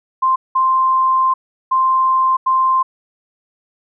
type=tone bursts at uneven times; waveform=sine; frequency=1046.5 Hz; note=C6; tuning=in tune; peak=-11 dBFS; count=4; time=0.22-0.36 / 0.55-1.34 / 1.71-2.37 / 2.46-2.83 s; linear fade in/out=10 ms; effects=none